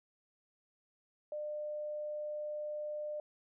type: tone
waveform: sine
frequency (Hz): 600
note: D5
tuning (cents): +37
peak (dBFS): -37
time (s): 1.32-3.2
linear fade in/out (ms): 2
effects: none